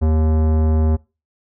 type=tone with tanh clipping; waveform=sine; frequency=78.5 Hz; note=D#2; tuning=16 cents sharp; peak=-15 dBFS; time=0.01-0.97 s; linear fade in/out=20 ms; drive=18 dB; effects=noise-tail reverb RT60 0.3 s tail -24 dB re dry